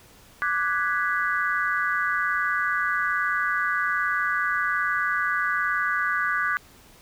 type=chord; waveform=sine; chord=G# half-diminished seventh; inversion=second; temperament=equal; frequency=1174.7 / 1480 / 1661.2 / 1975.5 Hz; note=D6 / F#6 / G#6 / B6; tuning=0 / 0 / 0 / 0 cents; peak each=-27 / -26 / -27 / -32 dBFS; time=0.42-6.57 s; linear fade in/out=0 ms; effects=pink hiss -52 dBFS RMS until 7.01 s